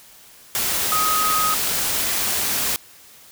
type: tone in noise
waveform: sine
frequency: 1258 Hz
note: D#6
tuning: 19 cents sharp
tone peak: -19 dBFS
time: 0.92-1.54 s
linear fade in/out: 0 ms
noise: white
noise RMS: -22 dBFS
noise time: 0.55-2.76 s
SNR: 0 dB
effects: white hiss -47 dBFS RMS until 3.31 s